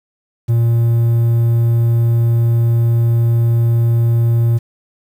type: tone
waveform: triangle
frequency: 116.54 Hz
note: A#2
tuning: in tune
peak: -8 dBFS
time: 0.48-4.59 s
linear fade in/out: 20 ms
effects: 7-bit